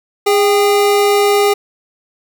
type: tone pair together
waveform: square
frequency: 409.8 / 793 Hz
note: G#4 / G5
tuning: -23 / +20 cents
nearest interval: major seventh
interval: 1143 cents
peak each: -11 / -17 dBFS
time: 0.26-1.54 s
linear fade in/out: 10 ms
effects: 7-bit